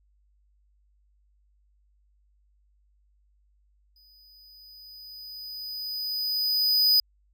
square tone with exponential growth, 4978 Hz, D#8, in tune, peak -17 dBFS, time 3.96-7 s, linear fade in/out 2 ms, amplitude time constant 660 ms, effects added 50 Hz sine -62 dBFS peak until 7.33 s

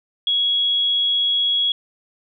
sine tone, 3332 Hz, G#7, 5 cents sharp, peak -16 dBFS, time 0.27-1.72 s, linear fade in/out 2 ms, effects none

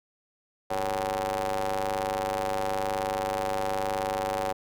sawtooth ring-modulated tone, 99 Hz, G2, 18 cents sharp, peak -20 dBFS, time 0.7-4.53 s, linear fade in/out 10 ms, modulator 656 Hz, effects none

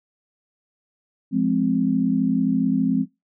sine chord, F minor, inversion none, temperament equal with one note detuned, 174.61 / 209.9 / 261.6 Hz, F3 / Ab3 / C4, 0 / +19 / 0 cents, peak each -24 / -22 / -20 dBFS, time 1.31-3.06 s, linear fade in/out 50 ms, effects noise-tail reverb RT60 0.2 s tail -20 dB re dry

